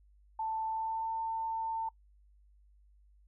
sine tone with pitch glide, 885 to 897.9 Hz, A5 to A5, +10 to +35 cents, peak -32 dBFS, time 0.39-1.89 s, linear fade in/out 5 ms, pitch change +25 cents, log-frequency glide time 0.68-1.1 s, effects noise-tail reverb RT60 0.1 s tail -23 dB re dry + added 50 Hz sine -60 dBFS peak until 3.27 s

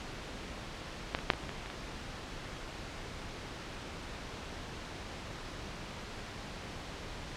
clicks, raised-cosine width 0.3 ms, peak -13 / -22 / -6 / -22 / -28 / -23 / -25 / -25 dBFS, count 8, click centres 1.149 / 1.189 / 1.302 / 1.336 / 1.438 / 1.493 / 1.66 / 1.701 s, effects pink hiss -43 dBFS RMS until 7.36 s + low-pass 5000 Hz 12 dB/octave

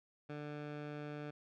15% pulse tone with low-pass filter, 148.1 Hz, D3, 15 cents sharp, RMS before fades -45 dBFS, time 0.29-1.31 s, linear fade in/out 10 ms, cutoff 2600 Hz, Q 0.82, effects none

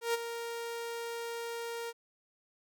sawtooth tone with ADSR envelope, 466.2 Hz, A#4, in tune, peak -23 dBFS, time 0.01-1.93 s, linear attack 130 ms, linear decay 23 ms, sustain -10 dB, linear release 40 ms, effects none

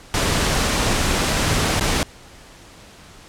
pink noise with dropouts, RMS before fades -19 dBFS, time 0.14-2.03 s, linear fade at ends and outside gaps 1 ms, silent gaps 1.797-1.809 s, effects pink hiss -44 dBFS RMS until 3.28 s + low-pass 9000 Hz 12 dB/octave

